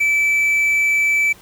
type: tone with quantisation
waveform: triangle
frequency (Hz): 2314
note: D7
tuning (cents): -26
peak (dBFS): -12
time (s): 0-1.33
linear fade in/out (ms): 10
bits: 7
effects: pink hiss -46 dBFS RMS until 1.41 s